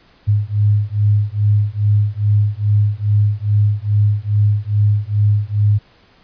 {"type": "beating tone pair", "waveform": "sine", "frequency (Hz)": [102.7, 105.1], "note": ["G#2", "G#2"], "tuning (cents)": [-19, 21], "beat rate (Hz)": 2.4, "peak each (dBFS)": -15, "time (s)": [0.27, 5.79], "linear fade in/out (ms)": 20, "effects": ["pink hiss -51 dBFS RMS until 6.23 s", "resampled to 11025 Hz"]}